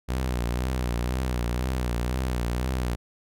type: tone with vibrato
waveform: sawtooth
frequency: 61.74 Hz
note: B1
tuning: in tune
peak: -21 dBFS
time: 0.08-2.96 s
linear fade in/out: 20 ms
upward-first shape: triangle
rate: 2 Hz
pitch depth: 96 cents each way
effects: none